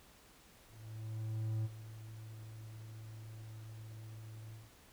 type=tone with ADSR envelope; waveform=triangle; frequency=110 Hz; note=A2; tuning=in tune; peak=-31 dBFS; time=0.67-4.72 s; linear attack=980 ms; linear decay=29 ms; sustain=-14 dB; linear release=200 ms; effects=pink hiss -62 dBFS RMS until 4.92 s